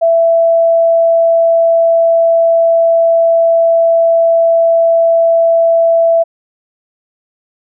sine tone, 665 Hz, E5, 15 cents sharp, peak -6 dBFS, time 0.01-6.24 s, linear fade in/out 20 ms, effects none

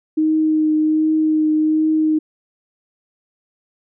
sine tone with vibrato, 311.1 Hz, D#4, in tune, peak -13 dBFS, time 0.17-2.19 s, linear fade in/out 10 ms, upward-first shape triangle, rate 1.3 Hz, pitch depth 16 cents each way, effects none

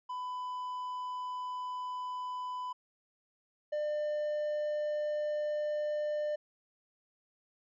triangle tone pair in turn, 1000 / 599.2 Hz, B5 / D5, +21 / +35 cents, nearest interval major sixth, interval 886 cents, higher first, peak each -34 / -29 dBFS, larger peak second, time 0.09-2.73 / 3.72-6.36 s, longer neither, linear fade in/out 10 ms, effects resampled to 16000 Hz

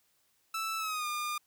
sawtooth tone with pitch glide, 1318.5 to 1209.1 Hz, E6 to D#6, 0 to -50 cents, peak -29 dBFS, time 0.54-1.38 s, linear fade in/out 5 ms, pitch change -150 cents, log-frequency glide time 0.78-1.07 s, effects white hiss -72 dBFS RMS until 1.46 s

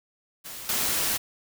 white noise with level steps, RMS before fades -39 / -26 dBFS, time 0.44-1.18 s, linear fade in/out 20 ms, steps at 0.69 s, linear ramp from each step 2 ms, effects none

